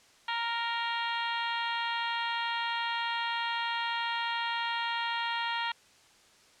harmonic tone, 465.8 Hz, A#4, 1 cent flat, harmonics 2 / 3 / 4 / 5 / 6 / 7 / 8 / 9, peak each -33 / -38 / -37 / -42 / -40 / -39 / -45 / -45 dBFS, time 0.28-5.72 s, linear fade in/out 5 ms, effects white hiss -60 dBFS RMS until 6.6 s + low-pass 7000 Hz 12 dB/octave

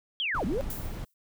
sine linear two-way sweep, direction down then up, 3354 to 155.56 to 576 Hz, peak -27 dBFS, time 0.2-0.61 s, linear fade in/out 0 ms, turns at 0.45 s
brown noise, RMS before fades -35 dBFS, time 0.34-1.05 s, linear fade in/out 10 ms
violet noise with exponential decay, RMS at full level -35 dBFS, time 0.7-1.14 s, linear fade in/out 2 ms, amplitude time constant 94 ms
effects none

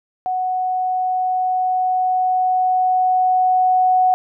sine tone with level ramp, 740 Hz, F#5, in tune, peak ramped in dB -18 to -11 dBFS, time 0.26-4.14 s, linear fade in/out 0 ms, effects none

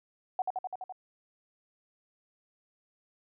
sine tone with echo, 746 Hz, F#5, 14 cents sharp, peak -26 dBFS, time 0.39-0.42 s, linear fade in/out 2 ms, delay 84 ms, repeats 6, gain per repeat -2 dB, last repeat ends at 0.924 s, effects none

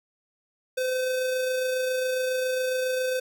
square tone with amplitude modulation, 512 Hz, C5, 38 cents flat, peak -24 dBFS, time 0.77-3.2 s, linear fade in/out 10 ms, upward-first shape sine, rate 27.3 Hz, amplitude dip 25%, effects none

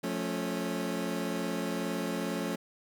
25% pulse chord, F augmented, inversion none, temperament equal with one note detuned, 177.56 / 220 / 277.2 Hz, F3 / A3 / C#4, +29 / 0 / 0 cents, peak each -32 dBFS, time 0.03-2.56 s, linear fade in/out 10 ms, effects none

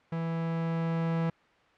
45% pulse tone with level ramp, 165 Hz, E3, 2 cents sharp, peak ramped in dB -30 to -26 dBFS, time 0.12-1.3 s, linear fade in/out 5 ms, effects white hiss -61 dBFS RMS until 1.77 s + low-pass 2000 Hz 12 dB/octave

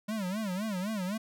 square tone with vibrato, 199.9 Hz, G3, 34 cents sharp, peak -32 dBFS, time 0.08-1.18 s, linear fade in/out 10 ms, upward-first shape sine, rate 3.9 Hz, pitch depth 190 cents each way, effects none

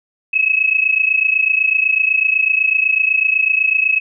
sine tone pair together, 2557 / 2585 Hz, D#7 / E7, +47 / -34 cents, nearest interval unison, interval 19 cents, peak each -15 dBFS, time 0.33-4 s, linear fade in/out 10 ms, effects none

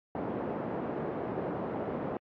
white band-pass noise, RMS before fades -35 dBFS, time 0.15-2.17 s, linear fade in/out 2 ms, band 160 to 520 Hz, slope 12 dB/octave, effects low-pass 2000 Hz 12 dB/octave + AAC 64 kbps

